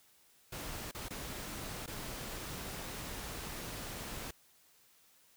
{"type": "noise with dropouts", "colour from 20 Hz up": "pink", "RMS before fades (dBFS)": -43, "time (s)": [0.52, 4.31], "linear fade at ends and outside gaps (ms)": 5, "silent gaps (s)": [[0.913, 0.947], [1.086, 1.105], [1.862, 1.876]], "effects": ["white hiss -66 dBFS RMS until 5.36 s"]}